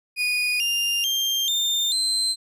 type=tone with pitch steps; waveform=35% pulse; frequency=2467 / 2801 / 3181 / 3612 / 4101 Hz; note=D#7 / F7 / G7 / A7 / C8; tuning=-15 / +4 / +25 / +45 / -36 cents; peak=-19 dBFS; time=0.16-2.36 s; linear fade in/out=50 ms; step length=440 ms; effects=resampled to 32000 Hz